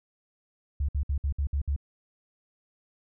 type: tone bursts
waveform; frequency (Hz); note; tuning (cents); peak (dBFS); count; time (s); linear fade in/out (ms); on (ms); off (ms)
sine; 70.7; C#2; +35; -24; 7; 0.8-1.763; 5; 87; 59
effects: none